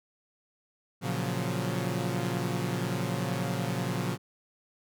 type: chord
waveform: sawtooth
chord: Gb major seventh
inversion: first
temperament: equal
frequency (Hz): 116.54 / 138.59 / 174.61 / 185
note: Bb2 / Db3 / F3 / Gb3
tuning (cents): 0 / 0 / 0 / 0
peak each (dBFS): -30 / -30 / -30 / -32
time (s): 1.01-4.18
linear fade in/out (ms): 50
effects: none